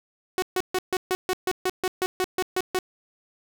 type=tone bursts; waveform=sawtooth; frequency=370 Hz; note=F#4; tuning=in tune; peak=-18 dBFS; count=14; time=0.38-2.788 s; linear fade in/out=0 ms; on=42 ms; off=140 ms; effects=none